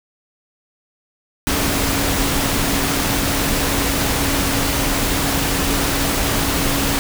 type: tone in noise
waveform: sine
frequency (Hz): 277.2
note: C#4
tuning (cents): 0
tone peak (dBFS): -25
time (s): 1.47-6.99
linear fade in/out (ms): 0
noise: pink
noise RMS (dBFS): -19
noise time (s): 1.47-6.99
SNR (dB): -9
effects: none